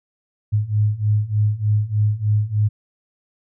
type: beating tone pair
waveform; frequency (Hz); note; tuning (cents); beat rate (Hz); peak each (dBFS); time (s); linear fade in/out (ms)
sine; 103.83 / 107.13; G#2 / A2; 0 / -46; 3.3; -20 / -18; 0.52-2.69; 20
effects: none